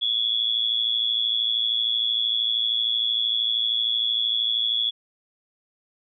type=tone with amplitude modulation; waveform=sine; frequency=3393 Hz; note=G#7; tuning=36 cents sharp; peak=-17 dBFS; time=0.01-4.91 s; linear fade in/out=20 ms; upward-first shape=sine; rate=113 Hz; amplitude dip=80%; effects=none